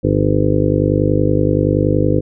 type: harmonic tone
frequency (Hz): 50.6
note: G#1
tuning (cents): -44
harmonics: 1 / 2 / 3 / 5 / 6 / 7 / 8 / 9 / 10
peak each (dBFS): -24 / -18 / -19 / -22 / -18 / -24 / -22 / -22 / -20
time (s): 0.03-2.21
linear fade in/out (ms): 20
effects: none